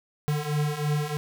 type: beating tone pair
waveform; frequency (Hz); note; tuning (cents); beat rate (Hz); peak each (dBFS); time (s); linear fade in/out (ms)
square; 146.83 / 149.93; D3 / D3; 0 / +36; 3.1; -30 / -27; 0.28-1.17; 0
effects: none